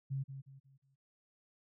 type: tone with echo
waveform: sine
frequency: 135.8 Hz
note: C#3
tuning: 35 cents flat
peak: -34 dBFS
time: 0.1-0.24 s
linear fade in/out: 20 ms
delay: 180 ms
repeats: 4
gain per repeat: -9 dB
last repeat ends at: 0.96 s
effects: none